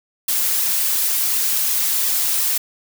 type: noise with flanger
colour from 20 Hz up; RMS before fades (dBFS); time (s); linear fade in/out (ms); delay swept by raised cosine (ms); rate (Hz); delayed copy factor
blue; -19; 0.28-2.58; 5; 1.3 to 5.4; 2.8; -0.6
effects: none